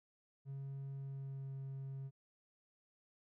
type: tone with pitch glide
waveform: triangle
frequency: 137.1 to 135.45 Hz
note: C#3 to C#3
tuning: -19 to -40 cents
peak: -40 dBFS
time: 0.45-2.11 s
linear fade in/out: 50 ms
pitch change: -21 cents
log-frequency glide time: 0.93-1.54 s
effects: tanh soft clip ceiling -36 dBFS